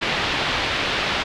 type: low-pass noise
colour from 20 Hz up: white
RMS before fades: -23 dBFS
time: 0.01-1.24 s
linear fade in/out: 20 ms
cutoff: 3700 Hz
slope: 24 dB/octave
effects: none